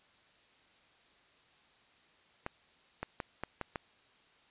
clicks, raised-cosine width 0.5 ms, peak -21 dBFS, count 6, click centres 2.464 / 3.03 / 3.202 / 3.436 / 3.613 / 3.758 s, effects white hiss -65 dBFS RMS until 4.5 s + resampled to 8000 Hz

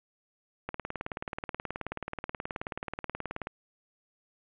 click train, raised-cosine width 0.5 ms, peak -19 dBFS, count 53, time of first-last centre 0.69-3.471 s, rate 18.7 Hz, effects resampled to 8000 Hz + 10-bit

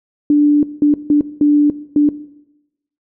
sine tone bursts at uneven times, 293.7 Hz, D4, in tune, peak -7 dBFS, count 5, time 0.3-0.63 / 0.82-0.94 / 1.1-1.21 / 1.41-1.7 / 1.96-2.09 s, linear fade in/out 2 ms, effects noise-tail reverb RT60 0.9 s tail -17 dB re dry

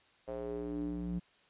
square tone with band-pass filter sweep, 59.2 Hz, A#1, 27 cents sharp, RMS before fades -38 dBFS, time 0.27-1.2 s, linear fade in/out 20 ms, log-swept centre 560 to 190 Hz, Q 4.2, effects white hiss -66 dBFS RMS until 1.49 s + resampled to 8000 Hz

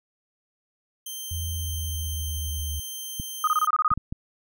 10% pulse tone, 3136 Hz, G7, in tune, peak -25 dBFS, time 1.06-3.67 s, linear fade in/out 5 ms
sine tone with pitch glide, 83 to 73.52 Hz, E2 to D2, +12 to +2 cents, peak -28 dBFS, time 1.31-2.8 s, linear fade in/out 5 ms, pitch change -210 cents, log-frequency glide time 1.42-2.63 s
clicks, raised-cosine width 5 ms, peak -19 dBFS, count 4, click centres 3.199 / 3.916 / 3.976 / 4.125 s
sine tone bursts, 1244.5 Hz, D#6, in tune, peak -18 dBFS, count 9, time 3.44-3.938 s, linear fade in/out 2 ms, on 34 ms, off 24 ms
effects none

